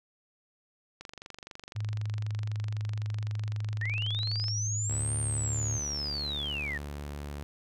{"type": "click train", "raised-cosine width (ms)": 0.2, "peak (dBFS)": -26, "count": 84, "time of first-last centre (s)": [1.01, 4.483], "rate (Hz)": 23.9}
{"type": "tone with pitch glide", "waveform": "sine", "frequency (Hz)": [106.1, 108.08], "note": ["G#2", "A2"], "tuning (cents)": [38, -30], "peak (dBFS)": -30, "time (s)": [1.75, 5.79], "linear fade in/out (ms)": 20, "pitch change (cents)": 32, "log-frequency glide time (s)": [5.32, 5.5]}
{"type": "linear two-way sweep", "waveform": "sine", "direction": "up then down", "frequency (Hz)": [1760, 8980, 1760], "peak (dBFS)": -32, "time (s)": [3.81, 6.78], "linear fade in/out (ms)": 5, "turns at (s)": 5.17}
{"type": "tone with vibrato", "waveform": "sawtooth", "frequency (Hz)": 72.4, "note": "D2", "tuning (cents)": -24, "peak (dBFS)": -33, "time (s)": [4.89, 7.43], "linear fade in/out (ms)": 0, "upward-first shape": "triangle", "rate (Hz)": 4.8, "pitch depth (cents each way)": 8}
{"effects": []}